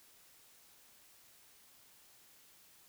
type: silence
effects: white hiss -63 dBFS RMS until 2.88 s